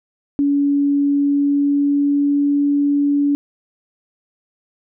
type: tone with pitch glide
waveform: sine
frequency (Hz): 283.9 to 286.2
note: C#4 to D4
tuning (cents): +41 to -45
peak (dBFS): -13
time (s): 0.39-3.35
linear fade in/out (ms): 0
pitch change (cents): +14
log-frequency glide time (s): 1.13-2.63
effects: none